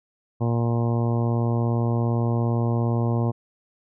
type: harmonic tone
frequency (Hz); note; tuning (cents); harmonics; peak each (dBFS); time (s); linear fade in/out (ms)
117.4; A#2; +13; 1 / 2 / 3 / 4 / 5 / 6 / 7 / 8 / 9; -21 / -27 / -31 / -33 / -35 / -37 / -38 / -39 / -40; 0.4-3.32; 20
effects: none